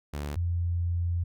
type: tone pair in turn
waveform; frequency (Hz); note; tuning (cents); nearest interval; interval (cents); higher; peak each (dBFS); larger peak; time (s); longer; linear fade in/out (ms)
sawtooth / sine; 72.9 / 86.39; D2 / F2; -12 / -18; minor third; 294; second; -28 / -25; second; 0.13-0.36 / 0.36-1.24; second; 10
effects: none